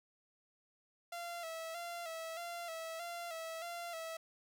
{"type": "tone with vibrato", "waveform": "sawtooth", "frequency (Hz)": 670, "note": "E5", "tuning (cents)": 28, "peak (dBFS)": -38, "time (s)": [1.12, 4.17], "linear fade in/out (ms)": 5, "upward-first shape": "square", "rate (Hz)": 1.6, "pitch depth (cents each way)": 49, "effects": []}